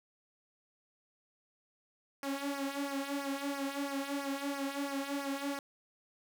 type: tone with flanger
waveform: sawtooth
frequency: 278.6 Hz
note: C#4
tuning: 9 cents sharp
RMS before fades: -37 dBFS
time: 2.23-5.59 s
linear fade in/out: 2 ms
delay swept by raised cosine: 0.26 to 3.46 ms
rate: 3 Hz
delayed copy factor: -0.8
effects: none